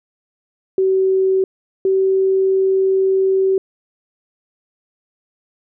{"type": "tone pair in turn", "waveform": "sine", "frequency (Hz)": [380.4, 382.8], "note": ["F#4", "G4"], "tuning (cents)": [48, -41], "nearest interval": "unison", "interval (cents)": 11, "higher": "second", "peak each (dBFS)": -12, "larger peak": "neither", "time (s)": [[0.78, 1.44], [1.85, 3.58]], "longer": "second", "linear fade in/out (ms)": 2, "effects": []}